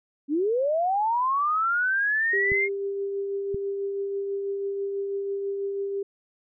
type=linear sweep; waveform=sine; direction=up; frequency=270 to 2150 Hz; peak=-21 dBFS; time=0.28-2.69 s; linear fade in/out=50 ms
type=tone with tremolo; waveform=sine; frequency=396.9 Hz; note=G4; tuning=22 cents sharp; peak=-25 dBFS; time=2.33-6.03 s; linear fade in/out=5 ms; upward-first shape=triangle; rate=6.1 Hz; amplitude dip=30%
type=clicks; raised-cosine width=5 ms; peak=-22 dBFS; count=2; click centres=2.519 / 3.545 s
effects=none